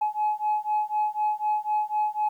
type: beating tone pair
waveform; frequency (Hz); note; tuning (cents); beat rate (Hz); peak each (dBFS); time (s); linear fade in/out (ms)
sine; 846 / 850; G#5 / G#5; +32 / +40; 4; -25; 0.01-2.29; 10
effects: tanh soft clip ceiling -18 dBFS + 10-bit